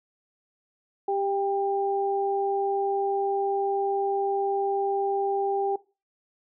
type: tone pair together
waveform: sine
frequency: 394.9 / 794 Hz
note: G4 / G5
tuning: +13 / +22 cents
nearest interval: octave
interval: 1209 cents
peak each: -26 dBFS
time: 1.08-5.76 s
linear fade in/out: 5 ms
effects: noise-tail reverb RT60 0.3 s tail -20 dB re dry